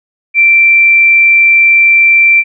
sine tone, 2349 Hz, D7, in tune, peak -3 dBFS, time 0.34-2.44 s, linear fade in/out 50 ms, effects none

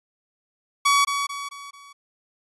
sawtooth tone with echo, 1131 Hz, C#6, 34 cents sharp, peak -12 dBFS, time 0.85-1.05 s, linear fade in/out 10 ms, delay 220 ms, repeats 4, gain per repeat -7 dB, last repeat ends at 1.93 s, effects resampled to 24000 Hz

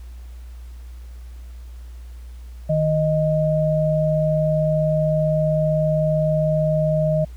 sine tone pair together, 155.57 / 622.3 Hz, D#3 / D#5, 0 / 0 cents, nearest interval 2 octaves, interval 2400 cents, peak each -19 dBFS, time 2.69-7.25 s, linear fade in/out 10 ms, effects added 60 Hz sine -34 dBFS peak until 7.36 s + pink hiss -55 dBFS RMS until 7.36 s

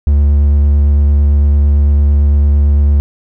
triangle tone with vibrato, 72.1 Hz, D2, 31 cents flat, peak -4 dBFS, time 0.07-3 s, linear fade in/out 0 ms, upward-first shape square, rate 8.9 Hz, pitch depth 11 cents each way, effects none

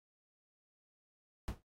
brown noise with exponential decay, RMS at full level -34 dBFS, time 1.48-1.62 s, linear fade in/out 0 ms, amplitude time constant 29 ms, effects AAC 48 kbps

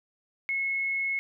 sine tone, 2181 Hz, C#7, 29 cents flat, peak -26 dBFS, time 0.49-1.19 s, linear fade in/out 0 ms, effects none

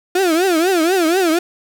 35% pulse tone with vibrato, 349.2 Hz, F4, in tune, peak -11 dBFS, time 0.15-1.39 s, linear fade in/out 5 ms, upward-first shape triangle, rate 4.1 Hz, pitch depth 220 cents each way, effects none

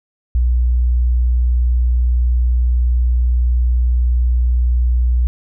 sine tone, 60.8 Hz, B1, 26 cents flat, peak -11 dBFS, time 0.35-5.27 s, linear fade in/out 0 ms, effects none

